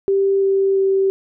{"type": "tone with pitch steps", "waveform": "sine", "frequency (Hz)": [392, 389.5, 387.1], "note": ["G4", "G4", "G4"], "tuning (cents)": [0, -11, -22], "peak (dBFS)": -13, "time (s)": [0.08, 1.1], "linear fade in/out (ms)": 0, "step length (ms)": 340, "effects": []}